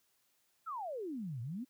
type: exponential two-way sweep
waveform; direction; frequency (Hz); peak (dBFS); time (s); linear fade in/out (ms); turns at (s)
sine; down then up; 1396.9 to 110.8 to 274.8; -38; 0.66-1.65; 20; 1.41
effects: white hiss -75 dBFS RMS until 1.69 s + high-pass 60 Hz 12 dB/octave